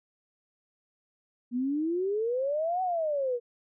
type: exponential two-way sweep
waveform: sine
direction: up then down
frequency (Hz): 236.6 to 757 to 469.4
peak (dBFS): -26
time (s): 1.51-3.4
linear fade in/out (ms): 50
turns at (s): 2.82
effects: none